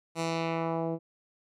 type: tone with low-pass filter sweep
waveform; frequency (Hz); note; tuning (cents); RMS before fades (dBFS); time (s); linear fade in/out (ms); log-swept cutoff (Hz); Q
10% pulse; 164.81; E3; 0; -31; 0.15-0.99; 50; 10000 to 410; 1.1
effects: none